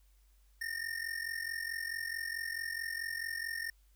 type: ring-modulated tone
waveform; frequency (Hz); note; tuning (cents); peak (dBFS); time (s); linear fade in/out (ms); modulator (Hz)
square; 1825; A#6; -37; -34; 0.61-3.7; 2; 22.3
effects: added 49 Hz sine -62 dBFS peak until 3.95 s + white hiss -74 dBFS RMS until 3.95 s